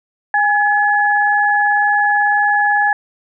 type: tone pair together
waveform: sine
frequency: 822 / 1703.9 Hz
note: G#5 / G#6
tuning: -18 / +44 cents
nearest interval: octave + minor second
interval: 1262 cents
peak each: -14 dBFS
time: 0.34-2.93 s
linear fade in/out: 2 ms
effects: none